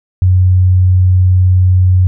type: tone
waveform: sine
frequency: 91.9 Hz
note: F#2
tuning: 11 cents flat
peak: -5 dBFS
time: 0.22-2.07 s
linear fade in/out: 0 ms
effects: none

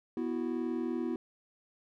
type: chord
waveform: triangle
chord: B suspended fourth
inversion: none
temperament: equal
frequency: 246.9 / 329.6 / 370 Hz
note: B3 / E4 / F#4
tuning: 0 / 0 / 0 cents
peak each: -33 / -33 / -36 dBFS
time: 0.17-1.16 s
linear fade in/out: 2 ms
effects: none

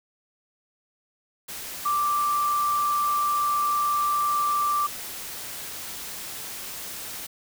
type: tone in noise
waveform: sine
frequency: 1174.7 Hz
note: D6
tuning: in tune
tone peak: -21 dBFS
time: 1.85-4.87 s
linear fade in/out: 10 ms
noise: white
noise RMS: -36 dBFS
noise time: 1.48-7.27 s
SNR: +12 dB
effects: none

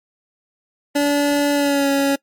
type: tone with pitch glide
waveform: 25% pulse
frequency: 287.9 to 277.9 Hz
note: D4 to C#4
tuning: -34 to +4 cents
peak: -11 dBFS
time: 0.95-2.16 s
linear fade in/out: 10 ms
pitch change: -62 cents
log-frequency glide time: 1.53-1.89 s
effects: noise-tail reverb RT60 0.1 s tail -23 dB re dry + MP3 96 kbps

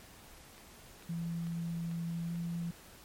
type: click train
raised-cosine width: 0.3 ms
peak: -38 dBFS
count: 5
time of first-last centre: 0.58-2.358 s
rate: 2.25 Hz
type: tone with pitch glide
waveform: sine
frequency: 168.1 to 170.15 Hz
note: E3 to F3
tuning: +34 to -45 cents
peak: -34 dBFS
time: 1.09-2.71 s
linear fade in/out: 5 ms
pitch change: +21 cents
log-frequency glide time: 2.24-2.32 s
effects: pink hiss -55 dBFS RMS until 3.04 s + MP3 64 kbps

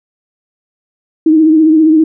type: tone with vibrato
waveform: sine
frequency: 314.9 Hz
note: D#4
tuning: 21 cents sharp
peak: -4 dBFS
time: 1.26-2.04 s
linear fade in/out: 5 ms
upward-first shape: triangle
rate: 15 Hz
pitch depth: 61 cents each way
effects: none

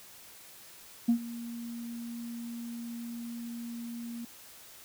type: tone with ADSR envelope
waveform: sine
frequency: 234.6 Hz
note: A#3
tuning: 11 cents sharp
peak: -18 dBFS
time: 1.08-4.25 s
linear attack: 12 ms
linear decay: 87 ms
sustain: -19 dB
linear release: 4 ms
effects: tanh soft clip ceiling -18 dBFS + white hiss -52 dBFS RMS until 4.84 s

